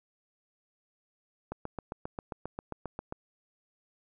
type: click train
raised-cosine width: 1 ms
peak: -22 dBFS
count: 13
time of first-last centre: 1.52-3.124 s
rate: 7.48 Hz
effects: none